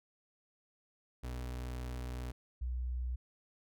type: tone pair in turn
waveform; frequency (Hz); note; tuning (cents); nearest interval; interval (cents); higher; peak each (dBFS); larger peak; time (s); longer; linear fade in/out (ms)
35% pulse / sine; 61.8 / 61.8; B1 / B1; +2 / +2; unison; 0; neither; -37 / -34; second; 1.23-2.32 / 2.61-3.16; first; 10
effects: none